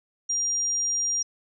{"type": "tone", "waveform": "sine", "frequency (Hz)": 5700, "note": "F8", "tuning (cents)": 34, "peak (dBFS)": -23, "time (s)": [0.29, 1.23], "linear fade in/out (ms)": 10, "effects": []}